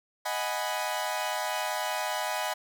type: chord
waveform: sawtooth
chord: G# minor seventh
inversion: second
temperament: equal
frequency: 622.3 / 740 / 830.6 / 987.8 Hz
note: D#5 / F#5 / G#5 / B5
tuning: 0 / 0 / 0 / 0 cents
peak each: -31 dBFS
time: 0.25-2.54 s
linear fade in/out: 10 ms
effects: none